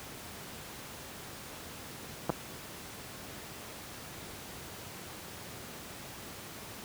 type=clicks; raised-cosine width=1 ms; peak=-15 dBFS; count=2; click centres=2.295 / 2.301 s; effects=pink hiss -45 dBFS RMS until 6.84 s + high-pass 80 Hz 12 dB/octave